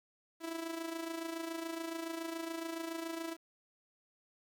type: tone with amplitude modulation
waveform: sawtooth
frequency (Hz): 329.6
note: E4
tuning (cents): 0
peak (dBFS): -32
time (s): 0.4-3.37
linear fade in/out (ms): 50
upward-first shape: sine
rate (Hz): 27.1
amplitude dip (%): 60
effects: 11-bit